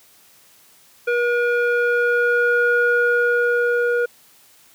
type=tone with low-pass filter sweep; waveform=square; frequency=480 Hz; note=B4; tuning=49 cents flat; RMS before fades=-18 dBFS; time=1.07-4.06 s; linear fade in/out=10 ms; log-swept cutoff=1900 to 1200 Hz; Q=4; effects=white hiss -52 dBFS RMS until 4.74 s + high-pass 80 Hz 12 dB/octave